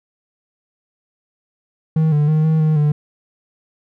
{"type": "tone with pitch steps", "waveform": "triangle", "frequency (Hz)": [158.4, 148.2, 155.3, 158.4, 155.6, 148.6], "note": ["D#3", "D3", "D#3", "D#3", "D#3", "D3"], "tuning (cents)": [31, 16, -3, 31, 0, 21], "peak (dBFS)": -10, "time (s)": [1.96, 2.92], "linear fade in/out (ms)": 5, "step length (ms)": 160, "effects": []}